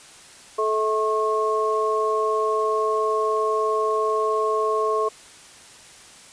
sine tone cluster, 434.6 / 648 / 1085 Hz, A4 / E5 / C#6, -21 / -30 / -37 cents, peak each -22 / -28 / -23 dBFS, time 0.58-5.09 s, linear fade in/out 10 ms, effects white hiss -46 dBFS RMS until 6.32 s + resampled to 22050 Hz

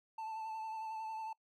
triangle tone with vibrato, 882 Hz, A5, 4 cents sharp, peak -38 dBFS, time 0.18-1.33 s, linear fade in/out 5 ms, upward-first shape sine, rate 11 Hz, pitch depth 24 cents each way, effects noise-tail reverb RT60 0.1 s tail -23 dB re dry

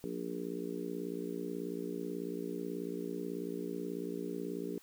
harmonic tone with a mistuned harmonic, 58.27 Hz, A#1, in tune, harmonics 3 / 4 / 5 / 6 / 7 / 8, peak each -44 / -46 / -42 / -46 / -41 / -47 dBFS, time 0.04-4.78 s, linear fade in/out 0 ms, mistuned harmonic 3, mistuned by +45 cents, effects white hiss -62 dBFS RMS until 4.82 s

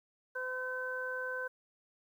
harmonic tone, 510 Hz, C5, 44 cents flat, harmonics 1 / 2 / 3, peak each -40 / -45 / -37 dBFS, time 0.35-1.48 s, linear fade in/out 10 ms, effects 11-bit

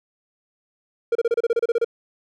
triangle tone bursts, 466.2 Hz, A#4, in tune, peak -14 dBFS, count 12, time 1.12-1.846 s, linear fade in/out 5 ms, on 33 ms, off 30 ms, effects none

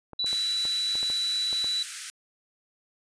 clicks, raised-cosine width 1 ms, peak -27 dBFS, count 9, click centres 0.133 / 0.244 / 0.33 / 0.653 / 0.954 / 1.03 / 1.101 / 1.529 / 1.644 s
sine tone, 3951 Hz, B7, in tune, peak -25 dBFS, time 0.19-1.83 s, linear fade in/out 5 ms
white high-pass noise, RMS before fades -36 dBFS, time 0.26-2.1 s, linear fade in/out 0 ms, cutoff 1300 Hz, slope 96 dB/octave
effects resampled to 22050 Hz

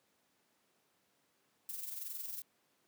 violet noise with amplitude modulation, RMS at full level -41 dBFS, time 1.69-2.42 s, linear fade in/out 2 ms, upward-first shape sine, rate 21.9 Hz, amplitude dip 55%, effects pink hiss -75 dBFS RMS until 2.87 s + high-pass 200 Hz 12 dB/octave

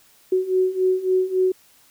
sine beating tone pair, 370 / 373.6 Hz, F#4 / F#4, 0 / +17 cents, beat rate 3.6 Hz, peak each -22 / -19 dBFS, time 0.32-1.52 s, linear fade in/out 5 ms, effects white hiss -55 dBFS RMS until 1.9 s

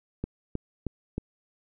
click train, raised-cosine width 3 ms, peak -17 dBFS, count 4, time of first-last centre 0.24-1.18 s, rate 3.19 Hz, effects none

